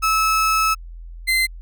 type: tone pair in turn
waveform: 35% pulse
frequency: 1300 / 2068 Hz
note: E6 / C7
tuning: -24 / -21 cents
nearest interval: minor sixth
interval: 803 cents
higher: second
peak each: -14 dBFS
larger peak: neither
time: 0.02-0.75 / 1.27-1.47 s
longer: first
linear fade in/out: 20 ms
effects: added 42 Hz sine -33 dBFS peak until 1.61 s